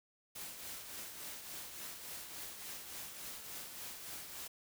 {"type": "noise with tremolo", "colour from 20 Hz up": "white", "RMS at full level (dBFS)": -45, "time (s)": [0.35, 4.48], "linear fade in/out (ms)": 10, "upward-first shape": "triangle", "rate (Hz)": 3.5, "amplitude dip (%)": 50, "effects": []}